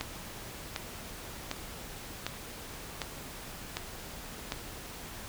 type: click train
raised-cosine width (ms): 0.2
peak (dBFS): -15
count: 7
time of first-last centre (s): 0.01-4.521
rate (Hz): 1.33
effects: pink hiss -44 dBFS RMS until 5.28 s